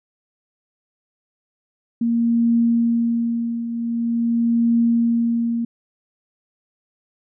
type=tone with tremolo; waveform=sine; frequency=233.1 Hz; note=A#3; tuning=in tune; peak=-13 dBFS; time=2.01-5.65 s; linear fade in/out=5 ms; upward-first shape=triangle; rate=0.45 Hz; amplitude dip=70%; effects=none